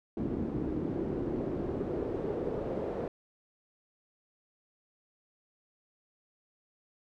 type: noise with band-pass filter sweep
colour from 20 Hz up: brown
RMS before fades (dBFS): -34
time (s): 0.17-3.08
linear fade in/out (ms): 2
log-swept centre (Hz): 280 to 500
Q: 2.3
effects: none